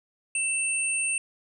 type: tone pair together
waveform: sine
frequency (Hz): 2664 / 8840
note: E7 / C#9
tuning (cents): +18 / -6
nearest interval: octave + major sixth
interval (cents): 2076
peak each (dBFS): -27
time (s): 0.35-1.18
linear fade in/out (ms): 2
effects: none